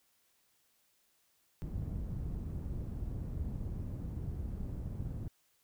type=low-pass noise; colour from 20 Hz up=white; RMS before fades=-39 dBFS; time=1.62-5.28 s; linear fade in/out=0 ms; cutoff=110 Hz; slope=12 dB/octave; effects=white hiss -73 dBFS RMS until 5.63 s